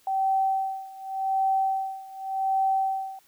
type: tone with tremolo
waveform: sine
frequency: 771 Hz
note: G5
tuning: 29 cents flat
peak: -20 dBFS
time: 0.07-3.19 s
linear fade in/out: 2 ms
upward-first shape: sine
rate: 0.87 Hz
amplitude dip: 90%
effects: white hiss -61 dBFS RMS until 3.27 s